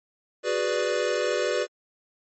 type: chord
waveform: square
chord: G# half-diminished seventh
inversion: third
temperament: equal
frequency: 370 / 415.3 / 493.9 / 587.3 Hz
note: F#4 / G#4 / B4 / D5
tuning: 0 / 0 / 0 / 0 cents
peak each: -31 / -31 / -28 / -29 dBFS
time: 0.43-1.67 s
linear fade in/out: 50 ms
effects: MP3 32 kbps